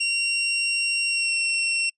sawtooth tone with pitch glide, 2753 to 2723 Hz, F7 to F7, -25 to -44 cents, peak -18 dBFS, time 0-1.9 s, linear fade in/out 10 ms, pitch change -19 cents, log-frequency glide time 1.07-1.33 s, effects noise-tail reverb RT60 0.1 s tail -25 dB re dry + resampled to 22050 Hz

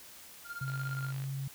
triangle tone with tremolo, 1400 Hz, F6, 4 cents sharp, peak -35 dBFS, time 0.44-1.13 s, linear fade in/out 50 ms, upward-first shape sine, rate 17 Hz, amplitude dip 80%
sine tone with pitch glide, 134.1 to 136.37 Hz, C3 to C#3, +43 to -28 cents, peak -34 dBFS, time 0.61-1.48 s, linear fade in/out 5 ms, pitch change +29 cents, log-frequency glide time 1.07-1.33 s
click train, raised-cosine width 0.3 ms, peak -33 dBFS, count 30, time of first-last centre 0.68-1.24 s, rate 51.8 Hz
effects white hiss -52 dBFS RMS until 1.54 s

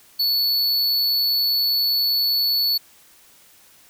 square tone, 4435 Hz, C#8, in tune, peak -18 dBFS, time 0.19-2.78 s, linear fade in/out 10 ms, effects white hiss -52 dBFS RMS until 3.89 s

